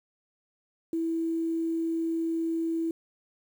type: tone with quantisation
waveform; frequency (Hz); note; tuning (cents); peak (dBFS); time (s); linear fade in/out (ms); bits
sine; 328.8; E4; -4; -26; 0.93-2.91; 2; 9
effects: none